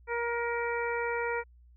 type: harmonic tone with a mistuned harmonic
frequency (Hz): 472.1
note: A#4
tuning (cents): +22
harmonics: 1 / 2 / 3 / 4 / 5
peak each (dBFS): -32 / -35 / -37 / -38 / -39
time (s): 0.07-1.44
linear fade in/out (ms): 50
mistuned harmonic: 5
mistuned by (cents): -30
effects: added 60 Hz sine -54 dBFS peak until 1.76 s